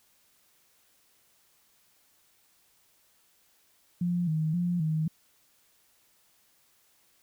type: tone with vibrato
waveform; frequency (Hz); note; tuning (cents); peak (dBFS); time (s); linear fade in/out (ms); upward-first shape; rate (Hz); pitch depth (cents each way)
sine; 166; E3; +12; -25; 4.01-5.08; 5; square; 1.9; 96
effects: white hiss -66 dBFS RMS until 7.22 s